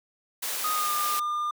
white noise, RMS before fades -31 dBFS, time 0.42-1.2 s, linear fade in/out 10 ms
triangle tone with pitch glide, 1244.5 to 1204.2 Hz, D#6 to D6, 0 to +43 cents, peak -24 dBFS, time 0.64-1.51 s, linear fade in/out 5 ms, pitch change -57 cents, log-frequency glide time 0.74-0.92 s
effects high-pass 400 Hz 12 dB/octave

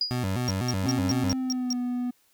sine tone with exponential decay, 4893 Hz, D#8, 30 cents flat, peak -20 dBFS, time 0.01-0.24 s, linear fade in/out 2 ms, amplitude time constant 48 ms
25% pulse tone with vibrato, 108.8 Hz, A2, 19 cents flat, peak -22 dBFS, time 0.11-1.33 s, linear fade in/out 0 ms, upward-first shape square, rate 4 Hz, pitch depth 230 cents each way
triangle tone bursts, 5588 Hz, F8, in tune, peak -25 dBFS, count 7, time 0.48-1.728 s, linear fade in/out 0 ms, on 24 ms, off 180 ms
triangle tone with pitch glide, 268.7 to 246.4 Hz, C4 to B3, +46 to -4 cents, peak -24 dBFS, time 0.83-2.11 s, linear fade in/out 10 ms, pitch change -150 cents, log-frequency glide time 1.12-1.77 s
effects white hiss -65 dBFS RMS until 2.33 s

